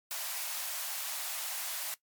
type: high-pass noise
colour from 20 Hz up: white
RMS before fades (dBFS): -37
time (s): 0.11-1.94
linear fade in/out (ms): 0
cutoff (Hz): 580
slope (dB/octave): 96
effects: noise-tail reverb RT60 0.1 s tail -18 dB re dry + MP3 96 kbps